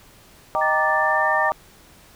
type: chord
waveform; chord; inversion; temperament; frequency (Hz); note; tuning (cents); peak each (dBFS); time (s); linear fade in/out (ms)
sine; Eb major seventh; none; equal; 622.3 / 784 / 932.3 / 1174.7; Eb5 / G5 / Bb5 / D6; 0 / 0 / 0 / 0; -24; 0.55-1.52; 0
type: tone with pitch glide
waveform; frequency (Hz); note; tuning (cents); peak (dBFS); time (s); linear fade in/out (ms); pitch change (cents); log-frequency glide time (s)
sine; 1751 to 1804.4; A6 to A6; -9 to +43; -21; 0.61-1.5; 10; +52; 0.77-1.32
effects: pink hiss -50 dBFS RMS until 2.15 s